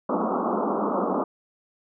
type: band-pass noise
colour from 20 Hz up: pink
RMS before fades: -25 dBFS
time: 0.09-1.24 s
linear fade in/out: 5 ms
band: 190 to 1300 Hz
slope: 96 dB/octave
effects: none